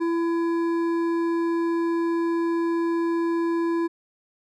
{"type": "tone with hard clipping", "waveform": "triangle", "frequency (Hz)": 335.6, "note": "E4", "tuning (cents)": 31, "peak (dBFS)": -23, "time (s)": [0, 3.88], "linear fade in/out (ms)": 20, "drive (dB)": 13, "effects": []}